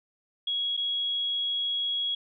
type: tone with dropouts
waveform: sine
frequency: 3322 Hz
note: G#7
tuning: in tune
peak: -26 dBFS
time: 0.47-2.15 s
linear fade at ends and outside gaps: 5 ms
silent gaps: 0.768-0.774 s
effects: none